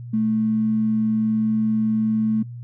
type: tone with tanh clipping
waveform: triangle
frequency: 218.8 Hz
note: A3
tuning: 9 cents flat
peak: -17 dBFS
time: 0.13-2.43 s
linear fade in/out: 10 ms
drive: 3 dB
effects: noise-tail reverb RT60 0.1 s tail -19 dB re dry + added 120 Hz sine -32 dBFS peak until 2.63 s